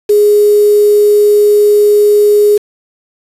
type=tone with quantisation; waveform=sine; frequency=415.3 Hz; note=G#4; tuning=in tune; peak=-4 dBFS; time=0.09-2.58 s; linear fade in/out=10 ms; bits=4; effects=resampled to 32000 Hz